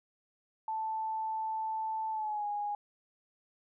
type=tone with pitch glide; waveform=sine; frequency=880 to 825.8 Hz; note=A5 to G#5; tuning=0 to -10 cents; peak=-32 dBFS; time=0.68-2.75 s; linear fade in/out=2 ms; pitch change=-110 cents; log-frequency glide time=2.11-2.46 s; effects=none